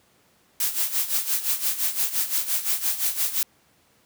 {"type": "noise with tremolo", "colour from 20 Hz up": "blue", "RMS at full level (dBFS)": -22, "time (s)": [0.6, 3.43], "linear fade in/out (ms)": 2, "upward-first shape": "sine", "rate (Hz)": 5.8, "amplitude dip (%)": 75, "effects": ["pink hiss -61 dBFS RMS until 4.05 s", "high-pass 100 Hz 12 dB/octave"]}